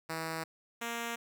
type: tone pair in turn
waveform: 5% pulse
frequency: 161.8 / 233.6 Hz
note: E3 / A#3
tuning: -32 / +4 cents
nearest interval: tritone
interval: 636 cents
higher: second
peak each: -24 dBFS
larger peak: neither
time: 0.09-0.44 / 0.81-1.16 s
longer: neither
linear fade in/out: 10 ms
effects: none

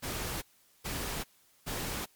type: noise bursts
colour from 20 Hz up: pink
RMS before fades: -36 dBFS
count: 3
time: 0.02-2.06 s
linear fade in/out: 20 ms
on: 400 ms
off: 420 ms
effects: white hiss -65 dBFS RMS until 2.15 s + MP3 96 kbps

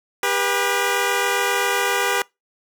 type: tone pair together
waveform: 10% pulse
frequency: 399 / 486.9 Hz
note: G4 / B4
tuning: +31 / -25 cents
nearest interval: minor third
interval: 344 cents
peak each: -13 dBFS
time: 0.23-2.22 s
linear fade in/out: 2 ms
effects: noise-tail reverb RT60 0.2 s tail -24 dB re dry

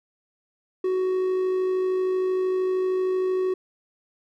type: tone with amplitude modulation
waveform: triangle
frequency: 372.1 Hz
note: F#4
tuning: 10 cents sharp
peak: -18 dBFS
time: 0.84-3.54 s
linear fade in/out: 5 ms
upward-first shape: sine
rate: 53 Hz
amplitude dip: 25%
effects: none

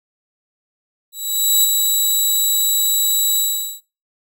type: tone with ADSR envelope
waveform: 10% pulse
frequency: 3908 Hz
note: B7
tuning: 19 cents flat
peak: -3 dBFS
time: 1.12-3.81 s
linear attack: 520 ms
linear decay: 10 ms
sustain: -4 dB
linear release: 430 ms
effects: noise-tail reverb RT60 0.3 s tail -21 dB re dry

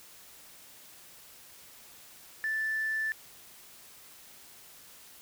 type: tone with tanh clipping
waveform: triangle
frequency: 1760 Hz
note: A6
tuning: in tune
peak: -28 dBFS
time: 2.44-3.12 s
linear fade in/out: 0 ms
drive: 1 dB
effects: white hiss -53 dBFS RMS until 5.21 s

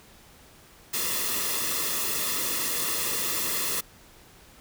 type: noise with comb filter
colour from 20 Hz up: white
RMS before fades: -28 dBFS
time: 0.93-3.81 s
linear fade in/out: 10 ms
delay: 1.3 ms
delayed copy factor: -0.7
effects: pink hiss -53 dBFS RMS until 4.6 s

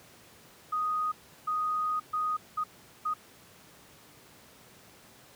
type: tone bursts at uneven times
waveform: sine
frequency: 1244.5 Hz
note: D#6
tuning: in tune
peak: -27 dBFS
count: 5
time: 0.72-1.12 / 1.47-2 / 2.13-2.37 / 2.57-2.64 / 3.05-3.14 s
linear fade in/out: 10 ms
effects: pink hiss -55 dBFS RMS until 5.35 s + high-pass 100 Hz 12 dB/octave

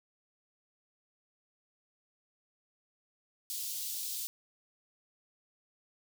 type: high-pass noise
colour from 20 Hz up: white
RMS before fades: -38 dBFS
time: 3.5-4.27 s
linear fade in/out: 0 ms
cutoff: 3500 Hz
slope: 24 dB/octave
effects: none

